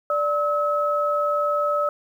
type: tone pair together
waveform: sine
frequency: 587.3 / 1289.1 Hz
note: D5 / E6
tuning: 0 / -39 cents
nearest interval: octave + major second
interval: 1361 cents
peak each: -22 dBFS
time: 0.1-1.89 s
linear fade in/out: 2 ms
effects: 9-bit